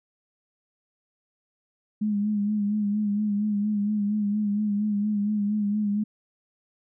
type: tone with vibrato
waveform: sine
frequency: 207.7 Hz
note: G#3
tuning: in tune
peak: -22 dBFS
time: 2.01-6.04 s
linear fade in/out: 10 ms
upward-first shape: sine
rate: 4.3 Hz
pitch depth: 46 cents each way
effects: none